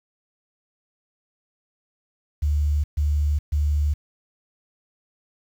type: tone bursts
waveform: sine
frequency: 73.9 Hz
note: D2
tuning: 11 cents sharp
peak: -18 dBFS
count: 3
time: 2.42-3.94 s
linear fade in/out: 10 ms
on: 420 ms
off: 130 ms
effects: 8-bit